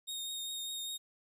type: tone with vibrato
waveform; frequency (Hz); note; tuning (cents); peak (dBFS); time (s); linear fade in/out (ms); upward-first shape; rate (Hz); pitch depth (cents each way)
sawtooth; 3710; A#7; -9; -35; 0.07-0.98; 20; triangle; 5; 19
effects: 12-bit